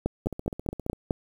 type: two click trains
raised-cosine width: 2 ms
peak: -21 / -11 dBFS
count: 11 / 6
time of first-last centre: 0.26-0.931 / 0.06-1.108 s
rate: 14.9 / 4.77 Hz
effects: 8-bit